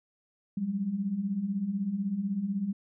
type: beating tone pair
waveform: sine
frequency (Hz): 185 / 201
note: F#3 / G3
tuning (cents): 0 / +44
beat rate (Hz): 16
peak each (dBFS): -35 / -29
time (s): 0.57-2.73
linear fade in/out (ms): 5
effects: none